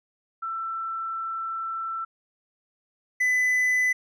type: tone pair in turn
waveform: sine / triangle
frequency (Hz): 1336 / 2003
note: E6 / B6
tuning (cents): +23 / +24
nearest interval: perfect fifth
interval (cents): 701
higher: second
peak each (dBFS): -28 / -18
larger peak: second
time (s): 0.42-2.05 / 3.2-3.93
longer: first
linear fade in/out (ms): 10
effects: none